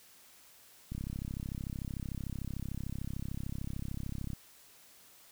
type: click train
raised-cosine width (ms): 5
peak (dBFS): -26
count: 115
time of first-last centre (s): 0.92-4.333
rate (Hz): 33.4
effects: white hiss -59 dBFS RMS until 5.31 s